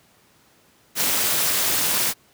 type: noise with amplitude modulation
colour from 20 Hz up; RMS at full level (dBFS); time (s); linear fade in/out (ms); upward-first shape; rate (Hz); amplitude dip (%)
white; -18; 0.95-2.14; 50; sine; 283; 70
effects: pink hiss -57 dBFS RMS until 2.33 s + high-pass 100 Hz 12 dB/octave